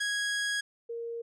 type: tone pair in turn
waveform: sawtooth / sine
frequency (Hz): 1655 / 465.4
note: G#6 / A#4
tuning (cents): -6 / -3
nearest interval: octave + minor seventh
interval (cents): 2197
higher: first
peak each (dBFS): -25 / -34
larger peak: first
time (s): 0-0.61 / 0.89-1.22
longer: first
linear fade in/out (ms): 10
effects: resampled to 22050 Hz